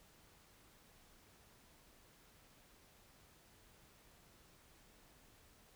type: silence
effects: pink hiss -66 dBFS RMS until 5.75 s